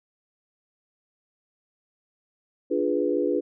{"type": "chord", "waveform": "sine", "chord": "D diminished seventh", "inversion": "none", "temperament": "equal", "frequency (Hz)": [293.7, 349.2, 415.3, 493.9], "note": ["D4", "F4", "Ab4", "Cb5"], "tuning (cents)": [0, 0, 0, 0], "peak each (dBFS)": -27, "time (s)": [2.7, 3.41], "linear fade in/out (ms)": 20, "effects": []}